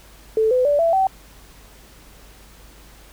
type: tone with pitch steps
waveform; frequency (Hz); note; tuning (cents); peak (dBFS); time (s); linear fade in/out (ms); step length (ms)
sine; 440 / 505.4 / 580.6 / 666.9 / 766.1; A4 / B4 / D5 / E5 / G5; 0 / +40 / -20 / +20 / -40; -14; 0.37-1.07; 2; 140
effects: added 50 Hz sine -47 dBFS peak until 3.12 s + pink hiss -48 dBFS RMS until 3.12 s